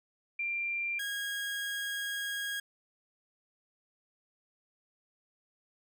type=tone pair in turn; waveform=sine / 30% pulse; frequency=2375 / 1638.7 Hz; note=D7 / G#6; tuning=+19 / -24 cents; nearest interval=tritone; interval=643 cents; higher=first; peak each=-31 / -31 dBFS; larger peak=neither; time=0.39-0.99 / 0.99-2.6 s; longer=second; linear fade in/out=5 ms; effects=none